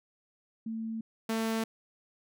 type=tone pair in turn; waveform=sine / sawtooth; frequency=223.8 / 223.8 Hz; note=A3 / A3; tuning=+30 / +30 cents; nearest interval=unison; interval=0 cents; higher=neither; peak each=-33 / -25 dBFS; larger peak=second; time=0.66-1.01 / 1.29-1.64 s; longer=neither; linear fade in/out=5 ms; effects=none

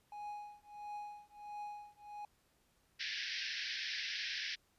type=tone with tremolo; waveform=triangle; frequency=830.6 Hz; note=G#5; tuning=in tune; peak=-39 dBFS; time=0.12-2.25 s; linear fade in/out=2 ms; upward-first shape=triangle; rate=1.5 Hz; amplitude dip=100%
type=band-pass noise; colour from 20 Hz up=pink; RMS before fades=-41 dBFS; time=2.99-4.56 s; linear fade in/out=20 ms; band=1600 to 5600 Hz; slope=96 dB/octave
effects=pink hiss -74 dBFS RMS until 4.78 s + resampled to 32000 Hz

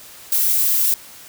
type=noise; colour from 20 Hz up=violet; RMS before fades=-17 dBFS; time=0.32-0.94 s; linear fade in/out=2 ms; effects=white hiss -41 dBFS RMS until 1.28 s

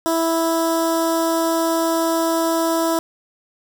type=tone with notch filter; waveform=15% pulse; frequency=329 Hz; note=E4; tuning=3 cents flat; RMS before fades=-19 dBFS; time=0.06-2.99 s; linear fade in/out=0 ms; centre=2500 Hz; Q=0.69; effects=7-bit

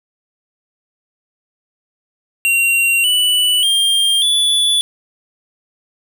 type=tone with pitch steps; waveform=square; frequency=2753 / 2968 / 3199 / 3449 Hz; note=F7 / F#7 / G7 / A7; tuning=-25 / +5 / +34 / -35 cents; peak=-12 dBFS; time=2.45-4.81 s; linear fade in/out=0 ms; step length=590 ms; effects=none

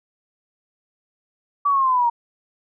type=linear sweep; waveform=sine; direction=down; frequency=1156 to 930 Hz; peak=-15 dBFS; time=1.65-2.1 s; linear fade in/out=10 ms; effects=none

